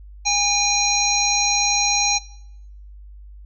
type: harmonic tone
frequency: 813 Hz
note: G#5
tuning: 37 cents flat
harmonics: 1 / 3 / 5 / 7 / 8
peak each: -23 / -23 / -23 / -23 / -23 dBFS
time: 0.25-2.19 s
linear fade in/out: 20 ms
effects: noise-tail reverb RT60 0.8 s tail -21 dB re dry + added 50 Hz sine -38 dBFS peak until 3.45 s